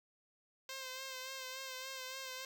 5% pulse tone with vibrato, 523.3 Hz, C5, in tune, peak -32 dBFS, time 0.69-2.45 s, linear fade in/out 2 ms, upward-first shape sine, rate 3.5 Hz, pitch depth 33 cents each way, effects none

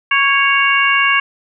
harmonic tone with a mistuned harmonic, 556 Hz, C#5, 5 cents sharp, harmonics 2 / 3 / 4 / 5, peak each -16 / -16 / -16 / -16 dBFS, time 0.11-1.2 s, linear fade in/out 5 ms, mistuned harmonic 3, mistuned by -22 cents, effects none

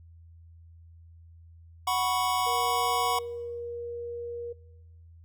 square chord, F# suspended fourth, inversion none, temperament equal, 740 / 987.8 / 1108.7 Hz, F#5 / B5 / C#6, 0 / 0 / 0 cents, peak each -30 dBFS, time 1.87-3.19 s, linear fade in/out 5 ms
sine tone, 474.4 Hz, A#4, 30 cents sharp, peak -34 dBFS, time 2.46-4.53 s, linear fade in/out 10 ms
effects noise-tail reverb RT60 1.0 s tail -23 dB re dry + added 83 Hz sine -49 dBFS peak until 5.24 s

